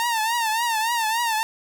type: tone with vibrato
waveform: sawtooth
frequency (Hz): 910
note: A#5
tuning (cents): -42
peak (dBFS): -17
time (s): 0-1.43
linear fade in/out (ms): 0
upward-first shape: triangle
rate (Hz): 3.5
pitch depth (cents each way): 110
effects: none